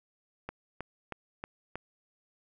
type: click train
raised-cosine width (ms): 0.5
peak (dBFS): -22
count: 5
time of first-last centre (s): 0.49-1.756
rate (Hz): 3.16
effects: none